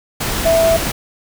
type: tone in noise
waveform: sine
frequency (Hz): 659.3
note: E5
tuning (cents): 0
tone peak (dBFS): -10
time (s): 0.45-0.77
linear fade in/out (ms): 10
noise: pink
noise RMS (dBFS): -20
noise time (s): 0.2-0.92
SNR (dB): +7
effects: none